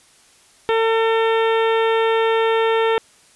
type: harmonic tone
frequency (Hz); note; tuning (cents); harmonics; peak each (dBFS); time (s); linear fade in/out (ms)
450; A4; +39; 1 / 2 / 3 / 4 / 5 / 6 / 7 / 8; -16 / -22 / -26 / -28 / -30 / -32 / -33 / -34; 0.69-2.98; 0
effects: white hiss -52 dBFS RMS until 3.35 s + resampled to 24000 Hz